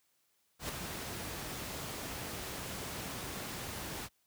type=noise with ADSR envelope; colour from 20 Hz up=pink; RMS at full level=-36 dBFS; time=0.59-4.09 s; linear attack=100 ms; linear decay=6 ms; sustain=-5 dB; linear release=45 ms; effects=white hiss -75 dBFS RMS until 4.26 s + high-pass 60 Hz 12 dB/octave